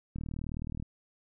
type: click train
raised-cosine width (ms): 5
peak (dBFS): -25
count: 27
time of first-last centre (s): 0.16-0.825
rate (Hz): 39.1
effects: none